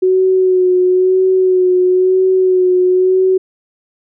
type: tone with vibrato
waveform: sine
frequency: 370 Hz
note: F#4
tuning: in tune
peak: -8 dBFS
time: 0.02-3.38 s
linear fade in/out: 10 ms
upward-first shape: sine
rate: 1 Hz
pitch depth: 26 cents each way
effects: none